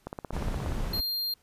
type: click train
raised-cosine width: 1 ms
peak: -21 dBFS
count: 12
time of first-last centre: 0.07-0.721 s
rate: 16.9 Hz
type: noise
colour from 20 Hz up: brown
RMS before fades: -31 dBFS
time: 0.32-1.01 s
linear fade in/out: 20 ms
type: tone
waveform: square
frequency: 4200 Hz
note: C8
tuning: 6 cents sharp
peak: -29 dBFS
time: 0.93-1.34 s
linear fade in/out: 5 ms
effects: pink hiss -66 dBFS RMS until 1.42 s + resampled to 32000 Hz